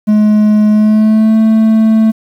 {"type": "tone with pitch glide", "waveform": "triangle", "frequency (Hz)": [211.9, 220.6], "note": ["G#3", "A3"], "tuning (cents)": [35, 5], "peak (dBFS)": -3, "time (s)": [0.07, 2.12], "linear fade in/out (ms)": 20, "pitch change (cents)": 70, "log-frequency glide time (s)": [0.7, 1.36], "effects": ["7-bit"]}